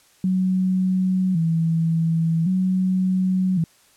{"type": "tone with vibrato", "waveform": "sine", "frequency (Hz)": 174.61, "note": "F3", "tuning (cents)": 0, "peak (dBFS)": -17, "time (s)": [0.24, 3.64], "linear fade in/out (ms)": 2, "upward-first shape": "square", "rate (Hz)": 0.45, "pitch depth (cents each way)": 110, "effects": ["white hiss -56 dBFS RMS until 3.96 s", "low-pass 11000 Hz 12 dB/octave"]}